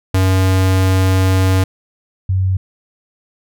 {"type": "tone pair in turn", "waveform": ["square", "sine"], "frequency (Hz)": [94.2, 94.2], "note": ["F#2", "F#2"], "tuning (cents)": [32, 32], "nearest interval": "unison", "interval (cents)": 0, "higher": "neither", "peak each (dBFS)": [-11, -12], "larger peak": "first", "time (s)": [[0.14, 1.64], [2.29, 2.57]], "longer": "first", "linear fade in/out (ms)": 5, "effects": []}